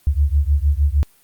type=beating tone pair; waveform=sine; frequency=69.3 / 75.8 Hz; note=C#2 / D#2; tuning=0 / -45 cents; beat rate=6.5 Hz; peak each=-16 / -17 dBFS; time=0.07-1.03 s; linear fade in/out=0 ms; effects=white hiss -55 dBFS RMS until 1.23 s + Opus 32 kbps